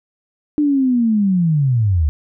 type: linear sweep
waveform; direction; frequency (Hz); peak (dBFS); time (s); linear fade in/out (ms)
sine; down; 301.9 to 69.1; -12; 0.58-2.09; 0
effects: none